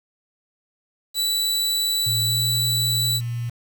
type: tone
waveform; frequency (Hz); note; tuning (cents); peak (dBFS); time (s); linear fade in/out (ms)
sawtooth; 3951; B7; 0; -17; 1.14-3.21; 50
type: tone with pitch glide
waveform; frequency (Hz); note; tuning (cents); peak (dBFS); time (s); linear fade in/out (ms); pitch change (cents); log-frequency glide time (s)
sine; 113.5 to 118.73; A#2 to A#2; -46 to +32; -24; 2.06-3.5; 10; +78; 2.24-2.36
effects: 7-bit